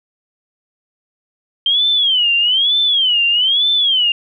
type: tone with vibrato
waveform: sine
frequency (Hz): 3136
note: G7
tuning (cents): 0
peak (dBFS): -11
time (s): 1.66-4.12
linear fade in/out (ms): 2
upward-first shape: sine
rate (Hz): 1.1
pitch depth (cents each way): 210
effects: none